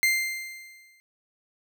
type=tone with exponential decay; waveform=40% pulse; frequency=2093 Hz; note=C7; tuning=in tune; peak=-17 dBFS; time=0.03-1 s; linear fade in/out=0 ms; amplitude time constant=210 ms; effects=none